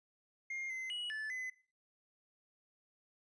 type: tone with pitch steps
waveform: triangle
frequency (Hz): 2123 / 2060 / 2919 / 1742 / 2025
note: C7 / C7 / F#7 / A6 / B6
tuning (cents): +25 / -28 / -24 / -18 / +43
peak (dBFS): -37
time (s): 0.5-1.5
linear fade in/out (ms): 5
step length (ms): 200
effects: noise-tail reverb RT60 0.4 s tail -18 dB re dry + resampled to 22050 Hz